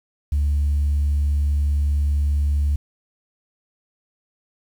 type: tone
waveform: sine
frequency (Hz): 72.4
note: D2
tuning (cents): -24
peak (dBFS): -15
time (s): 0.32-2.76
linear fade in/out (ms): 5
effects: tanh soft clip ceiling -14 dBFS + 8-bit